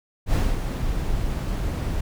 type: noise with ADSR envelope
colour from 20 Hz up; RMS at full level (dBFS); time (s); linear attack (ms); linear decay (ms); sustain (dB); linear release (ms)
brown; -18; 0.26-2.01; 77; 230; -7; 7
effects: none